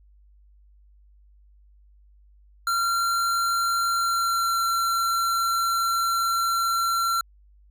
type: tone with pitch glide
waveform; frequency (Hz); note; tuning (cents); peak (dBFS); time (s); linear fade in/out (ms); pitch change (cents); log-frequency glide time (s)
square; 1373 to 1361.2; F6 to F6; -30 to -45; -22; 2.67-7.21; 2; -15; 3.88-4.65
effects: added 50 Hz sine -52 dBFS peak until 7.7 s